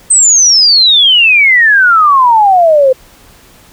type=exponential sweep; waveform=sine; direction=down; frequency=8372 to 508 Hz; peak=-3 dBFS; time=0.1-2.93 s; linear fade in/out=10 ms; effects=pink hiss -41 dBFS RMS until 3.72 s